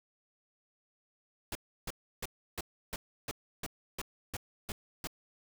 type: noise bursts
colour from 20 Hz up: pink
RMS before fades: -38 dBFS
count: 11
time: 1.52-5.072 s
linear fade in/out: 2 ms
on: 32 ms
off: 320 ms
effects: none